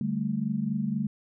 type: chord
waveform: sine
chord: D suspended fourth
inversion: none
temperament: equal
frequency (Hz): 146.83 / 196 / 220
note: D3 / G3 / A3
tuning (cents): 0 / 0 / 0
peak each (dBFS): -33 / -30 / -29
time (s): 0.01-1.07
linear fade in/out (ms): 2
effects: none